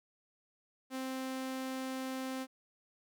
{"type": "tone", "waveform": "sawtooth", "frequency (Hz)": 261.8, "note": "C4", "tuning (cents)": 1, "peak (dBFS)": -33, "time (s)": [0.9, 2.47], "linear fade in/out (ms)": 50, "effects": []}